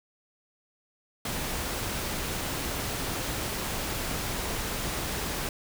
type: noise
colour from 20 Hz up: pink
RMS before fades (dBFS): -32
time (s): 1.25-5.49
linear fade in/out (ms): 2
effects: none